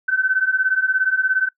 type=beating tone pair; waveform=sine; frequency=1515 / 1532 Hz; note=F#6 / G6; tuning=+40 / -40 cents; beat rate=17 Hz; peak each=-20 / -18 dBFS; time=0.08-1.49 s; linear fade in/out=10 ms; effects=noise-tail reverb RT60 0.1 s tail -23 dB re dry